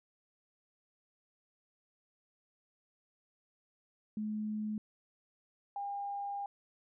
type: tone pair in turn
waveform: sine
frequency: 213.5 / 804.6 Hz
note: G#3 / G5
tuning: +48 / +45 cents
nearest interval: octave + major seventh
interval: 2297 cents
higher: second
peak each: -34 / -36 dBFS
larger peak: first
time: 4.17-4.78 / 5.76-6.46 s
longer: second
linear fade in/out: 2 ms
effects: none